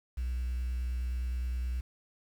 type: tone with vibrato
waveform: triangle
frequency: 61.8 Hz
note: B1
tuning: 2 cents sharp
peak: -27 dBFS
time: 0.17-1.81 s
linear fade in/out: 10 ms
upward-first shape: triangle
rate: 9.6 Hz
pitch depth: 20 cents each way
effects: tanh soft clip ceiling -27 dBFS + 9-bit